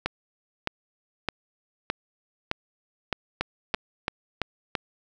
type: two click trains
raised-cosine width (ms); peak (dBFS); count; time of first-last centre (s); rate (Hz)
0.3; -9 / -9; 7 / 5; 0.06-3.741 / 3.41-4.752; 1.63 / 2.98
effects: none